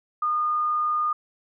sine tone, 1221 Hz, D#6, 33 cents flat, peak -21 dBFS, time 0.22-1.13 s, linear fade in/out 5 ms, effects none

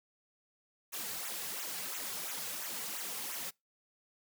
white noise with flanger, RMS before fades -40 dBFS, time 0.92-3.51 s, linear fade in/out 20 ms, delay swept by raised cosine 0.2 to 3.3 ms, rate 2.9 Hz, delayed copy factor -0.85, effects noise-tail reverb RT60 0.2 s tail -25 dB re dry + high-pass 150 Hz 12 dB/octave

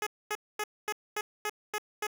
10% pulse tone bursts, 421.7 Hz, G#4, 26 cents sharp, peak -22 dBFS, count 8, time 0.02-2.068 s, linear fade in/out 2 ms, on 46 ms, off 240 ms, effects none

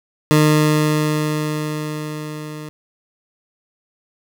20% pulse tone with level ramp, 152.5 Hz, D#3, 34 cents flat, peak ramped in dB -5 to -25 dBFS, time 0.31-2.69 s, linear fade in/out 0 ms, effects none

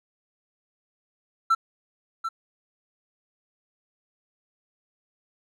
triangle tone with echo, 1339 Hz, E6, 27 cents sharp, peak -14 dBFS, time 1.5-1.55 s, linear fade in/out 10 ms, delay 740 ms, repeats 1, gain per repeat -10 dB, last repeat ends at 2.29 s, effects tanh soft clip ceiling -10 dBFS

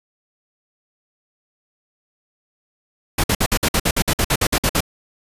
pink noise bursts, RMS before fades -17 dBFS, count 15, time 3.18-4.806 s, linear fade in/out 5 ms, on 58 ms, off 54 ms, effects resampled to 32000 Hz

